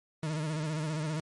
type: tone with vibrato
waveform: 40% pulse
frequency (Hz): 154.8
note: D#3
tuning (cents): -9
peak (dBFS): -30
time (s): 0.23-1.2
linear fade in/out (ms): 2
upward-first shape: sine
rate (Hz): 15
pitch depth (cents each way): 70
effects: MP3 48 kbps